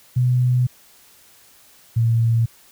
sine tone pair in turn, 124.9 / 115.08 Hz, B2 / A#2, +20 / -22 cents, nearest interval minor second, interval 142 cents, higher first, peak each -14 dBFS, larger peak neither, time 0.16-0.67 / 1.96-2.46 s, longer first, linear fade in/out 10 ms, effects white hiss -51 dBFS RMS until 2.71 s

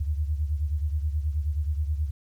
sine beating tone pair, 73.42 / 82.82 Hz, D2 / E2, 0 / +9 cents, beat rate 9.4 Hz, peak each -25 / -31 dBFS, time 0-2.11 s, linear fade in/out 10 ms, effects 10-bit

